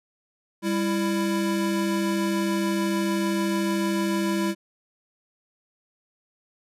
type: tone pair together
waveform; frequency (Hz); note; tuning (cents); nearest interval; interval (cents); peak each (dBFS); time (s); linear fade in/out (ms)
square; 198.2 / 332.6; G3 / E4; +19 / +16; major sixth; 897; -26; 0.62-4.55; 50
effects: resampled to 32000 Hz